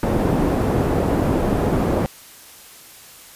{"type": "low-pass noise", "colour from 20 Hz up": "white", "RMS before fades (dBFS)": -19, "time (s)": [0.03, 2.06], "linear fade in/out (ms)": 0, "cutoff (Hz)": 440, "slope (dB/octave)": 12, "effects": ["white hiss -43 dBFS RMS until 3.35 s", "resampled to 32000 Hz"]}